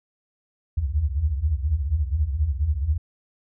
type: tone cluster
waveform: sine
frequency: 66.8 / 77.1 / 81.3 Hz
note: C2 / D#2 / E2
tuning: +36 / -15 / -23 cents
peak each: -25 dBFS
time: 0.77-2.98 s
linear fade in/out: 10 ms
effects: none